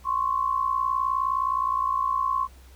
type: tone pair together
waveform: sine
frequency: 1046.5 / 1105.9 Hz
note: C6 / C#6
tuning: 0 / -4 cents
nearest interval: minor second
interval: 96 cents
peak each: -25 dBFS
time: 0.04-2.48 s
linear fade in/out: 50 ms
effects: added 64 Hz sine -47 dBFS peak until 2.75 s + pink hiss -56 dBFS RMS until 2.75 s